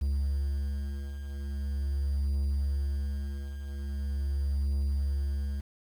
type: beating tone pair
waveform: triangle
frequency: 69.3 / 69.72 Hz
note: C#2 / C#2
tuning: 0 / +11 cents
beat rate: 0.42 Hz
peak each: -33 / -27 dBFS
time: 0.01-5.61 s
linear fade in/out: 10 ms
effects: 9-bit